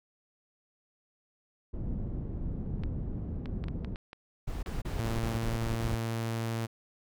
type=low-pass noise; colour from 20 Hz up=pink; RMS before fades=-35 dBFS; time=1.73-3.96 s; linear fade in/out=10 ms; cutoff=230 Hz; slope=12 dB/octave
type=clicks; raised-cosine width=0.3 ms; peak=-28 dBFS; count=9; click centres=2.836 / 3.458 / 3.64 / 3.684 / 3.847 / 3.959 / 4.131 / 4.662 / 5.426 s
type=noise bursts; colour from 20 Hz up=brown; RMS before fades=-34 dBFS; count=8; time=4.47-5.953 s; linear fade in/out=10 ms; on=160 ms; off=29 ms
type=tone; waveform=sawtooth; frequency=114.1 Hz; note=A#2; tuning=37 cents flat; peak=-27 dBFS; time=4.98-6.67 s; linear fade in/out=20 ms
effects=none